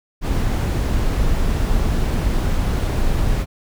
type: noise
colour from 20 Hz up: brown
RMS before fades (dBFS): -18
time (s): 0.21-3.46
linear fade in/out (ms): 50
effects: none